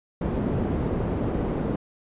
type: low-pass noise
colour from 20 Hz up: white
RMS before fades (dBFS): -26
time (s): 0.21-1.76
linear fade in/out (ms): 5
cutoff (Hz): 340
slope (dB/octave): 12
effects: resampled to 8000 Hz